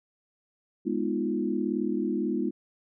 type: chord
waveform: sine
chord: F half-diminished seventh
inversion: first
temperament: equal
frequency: 207.7 / 246.9 / 311.1 / 349.2 Hz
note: Ab3 / Cb4 / Eb4 / F4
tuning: 0 / 0 / 0 / 0 cents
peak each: -31 dBFS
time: 0.85-2.51 s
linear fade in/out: 20 ms
effects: none